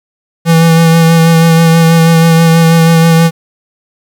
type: tone with vibrato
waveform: square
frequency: 164.81 Hz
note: E3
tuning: in tune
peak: -4 dBFS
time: 0.45-3.31 s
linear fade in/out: 50 ms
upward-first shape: sine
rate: 6.2 Hz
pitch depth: 20 cents each way
effects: 7-bit